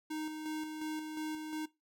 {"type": "tone with tremolo", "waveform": "square", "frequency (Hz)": 310, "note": "D#4", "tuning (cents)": -6, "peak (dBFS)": -37, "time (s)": [0.1, 1.66], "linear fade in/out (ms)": 10, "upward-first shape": "square", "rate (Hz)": 2.8, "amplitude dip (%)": 40, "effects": ["noise-tail reverb RT60 0.2 s tail -19 dB re dry"]}